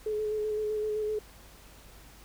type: tone with vibrato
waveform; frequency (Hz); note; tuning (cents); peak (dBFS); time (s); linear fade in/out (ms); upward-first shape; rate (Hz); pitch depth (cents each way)
sine; 426.9; G#4; +48; -28; 0.06-1.19; 5; square; 7.8; 16
effects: added 50 Hz sine -54 dBFS peak until 2.24 s + pink hiss -54 dBFS RMS until 2.24 s